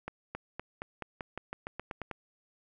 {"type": "accelerating click train", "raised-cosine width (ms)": 0.5, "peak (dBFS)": -22, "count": 13, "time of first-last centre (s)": [0.08, 2.113], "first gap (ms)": 270, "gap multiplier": 0.91, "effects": []}